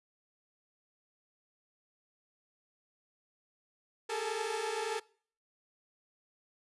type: tone cluster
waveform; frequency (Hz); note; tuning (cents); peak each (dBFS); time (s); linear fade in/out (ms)
sawtooth; 401.9 / 432.9 / 454.6 / 858; G4 / A4 / A#4 / A5; +43 / -28 / -43 / -44; -38 / -35 / -33 / -37; 4.09-5; 10
effects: noise-tail reverb RT60 0.5 s tail -23 dB re dry + resampled to 24000 Hz